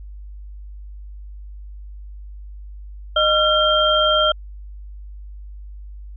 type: tone cluster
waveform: sine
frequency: 615 / 1369 / 3181 Hz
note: D#5 / F6 / G7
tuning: -20 / -35 / +25 cents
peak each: -18 dBFS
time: 3.16-4.32 s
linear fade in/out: 5 ms
effects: added 50 Hz sine -33 dBFS peak until 6.16 s